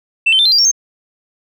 sine tone with pitch steps, 2673 / 3088 / 3568 / 4122 / 4763 / 5503 / 6358 Hz, E7 / G7 / A7 / C8 / D8 / F8 / G8, +23 / -27 / +23 / -27 / +24 / -26 / +24 cents, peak -7 dBFS, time 0.26-0.715 s, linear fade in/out 10 ms, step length 65 ms, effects tanh soft clip ceiling -4 dBFS

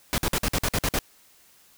pink noise bursts, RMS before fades -24 dBFS, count 9, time 0.13-0.988 s, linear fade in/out 0 ms, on 50 ms, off 51 ms, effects white hiss -57 dBFS RMS until 1.77 s

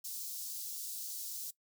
white high-pass noise, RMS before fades -42 dBFS, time 0.04-1.51 s, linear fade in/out 10 ms, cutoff 4500 Hz, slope 24 dB/octave, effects noise-tail reverb RT60 0.1 s tail -19 dB re dry

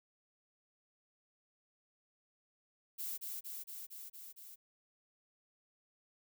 violet noise with echo, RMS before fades -41 dBFS, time 2.98-3.18 s, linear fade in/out 20 ms, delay 230 ms, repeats 6, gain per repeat -2 dB, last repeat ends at 4.56 s, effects none

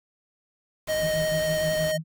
pink noise, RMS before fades -38 dBFS, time 0.87-1.92 s, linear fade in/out 5 ms
square tone with vibrato, 622.3 Hz, D#5, in tune, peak -24 dBFS, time 0.88-1.98 s, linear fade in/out 20 ms, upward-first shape sine, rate 11 Hz, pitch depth 13 cents each way
sine tone with tremolo, 160.2 Hz, E3, 49 cents flat, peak -26 dBFS, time 1-2.04 s, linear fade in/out 50 ms, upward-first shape triangle, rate 6.3 Hz, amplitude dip 100%
effects none

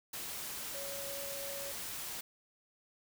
sine tone in noise, 558 Hz, C#5, 11 cents sharp, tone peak -44 dBFS, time 0.74-1.72 s, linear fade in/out 5 ms, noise white, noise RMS -42 dBFS, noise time 0.13-2.21 s, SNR -5 dB, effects none

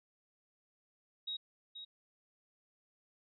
sine tone with echo, 3793 Hz, A#7, 29 cents sharp, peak -37 dBFS, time 1.27-1.37 s, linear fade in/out 10 ms, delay 480 ms, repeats 1, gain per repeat -8 dB, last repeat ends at 1.85 s, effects none

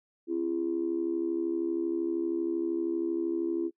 sine tone with amplitude modulation, 336.3 Hz, E4, 35 cents sharp, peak -23 dBFS, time 0.27-3.71 s, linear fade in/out 50 ms, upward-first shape sine, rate 72.8 Hz, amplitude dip 80%, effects noise-tail reverb RT60 0.1 s tail -26 dB re dry + tanh soft clip ceiling -19 dBFS

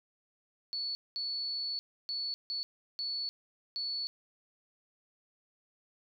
sine tone bursts at uneven times, 4433 Hz, C#8, 1 cent flat, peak -33 dBFS, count 6, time 0.73-0.95 / 1.16-1.79 / 2.09-2.34 / 2.5-2.63 / 2.99-3.29 / 3.76-4.07 s, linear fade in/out 0 ms, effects none

